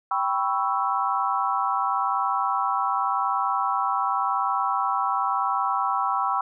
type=chord; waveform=sine; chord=C# half-diminished seventh; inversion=second; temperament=equal; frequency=784 / 987.8 / 1108.7 / 1318.5 Hz; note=G5 / B5 / C#6 / E6; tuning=0 / 0 / 0 / 0 cents; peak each=-27 dBFS; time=0.11-6.41 s; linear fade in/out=2 ms; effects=none